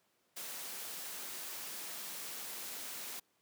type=noise; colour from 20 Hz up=white; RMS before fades=-44 dBFS; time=0.36-3.2 s; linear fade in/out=10 ms; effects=pink hiss -75 dBFS RMS until 3.41 s + high-pass 200 Hz 12 dB/octave